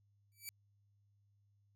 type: tone with exponential growth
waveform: 5% pulse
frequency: 2306 Hz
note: D7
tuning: 32 cents flat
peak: -31 dBFS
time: 0.32-0.49 s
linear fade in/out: 0 ms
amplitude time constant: 36 ms
effects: added 101 Hz sine -70 dBFS peak until 1.75 s